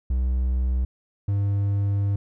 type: tone pair in turn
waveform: triangle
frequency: 63.2 / 100.32 Hz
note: B1 / G2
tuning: +41 / +41 cents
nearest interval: minor sixth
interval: 800 cents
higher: second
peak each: -18 dBFS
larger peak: neither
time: 0.1-0.85 / 1.28-2.16 s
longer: second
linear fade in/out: 5 ms
effects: none